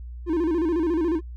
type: tone with vibrato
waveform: triangle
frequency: 330.6 Hz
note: E4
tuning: 5 cents sharp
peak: -18 dBFS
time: 0.26-1.21 s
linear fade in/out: 50 ms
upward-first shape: square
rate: 14 Hz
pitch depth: 98 cents each way
effects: noise-tail reverb RT60 0.1 s tail -25 dB re dry + added 60 Hz sine -34 dBFS peak until 1.36 s